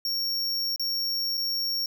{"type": "tone with dropouts", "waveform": "square", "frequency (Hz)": 5520, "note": "F8", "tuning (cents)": -21, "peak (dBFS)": -26, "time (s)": [0.05, 1.86], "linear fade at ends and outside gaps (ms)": 2, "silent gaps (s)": [[0.761, 0.796], [1.372, 1.376]], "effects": []}